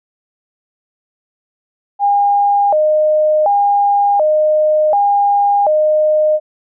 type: tone with vibrato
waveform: sine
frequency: 705 Hz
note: F5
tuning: 16 cents sharp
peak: -9 dBFS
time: 1.99-6.4 s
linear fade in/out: 50 ms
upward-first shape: square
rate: 0.68 Hz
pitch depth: 240 cents each way
effects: none